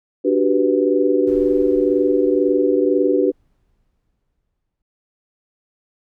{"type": "chord", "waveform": "sine", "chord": "G major seventh", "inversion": "second", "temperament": "equal", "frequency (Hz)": [293.7, 370, 392, 493.9], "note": ["D4", "F#4", "G4", "B4"], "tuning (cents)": [0, 0, 0, 0], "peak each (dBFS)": -19, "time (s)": [0.24, 3.32], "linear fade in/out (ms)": 20}
{"type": "noise with exponential decay", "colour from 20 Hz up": "brown", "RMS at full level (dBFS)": -36, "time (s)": [1.27, 4.82], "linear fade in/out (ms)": 2, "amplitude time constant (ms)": 770}
{"effects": []}